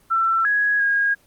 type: tone with pitch steps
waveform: sine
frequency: 1341 / 1666 / 1634 Hz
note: E6 / G#6 / G#6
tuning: +29 / +5 / -29 cents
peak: -16 dBFS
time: 0.1-1.15 s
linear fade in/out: 20 ms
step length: 350 ms
effects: pink hiss -57 dBFS RMS until 1.26 s + Opus 24 kbps